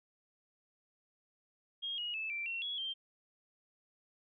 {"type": "tone with pitch steps", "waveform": "sine", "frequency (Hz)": [3252, 2889, 2620, 2348, 2724, 3355, 3156], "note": ["G#7", "F#7", "E7", "D7", "F7", "G#7", "G7"], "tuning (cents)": [-37, -42, -11, -1, -44, 17, 11], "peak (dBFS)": -36, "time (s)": [1.82, 2.94], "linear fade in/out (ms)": 20, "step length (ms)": 160, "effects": []}